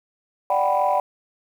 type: chord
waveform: sine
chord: G major seventh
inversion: second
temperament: equal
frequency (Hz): 587.3 / 740 / 784 / 987.8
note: D5 / F#5 / G5 / B5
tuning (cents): 0 / 0 / 0 / 0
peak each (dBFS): -22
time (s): 0.5-1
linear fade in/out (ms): 2
effects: tanh soft clip ceiling -10 dBFS + 8-bit